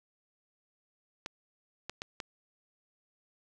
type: clicks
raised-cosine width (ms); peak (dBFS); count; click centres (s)
0.2; -20; 4; 1.261 / 1.896 / 2.019 / 2.202
effects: none